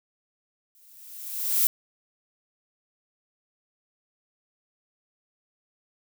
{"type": "noise with exponential growth", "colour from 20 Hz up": "violet", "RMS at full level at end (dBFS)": -19, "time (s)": [0.75, 1.67], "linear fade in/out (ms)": 0, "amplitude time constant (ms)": 200, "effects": []}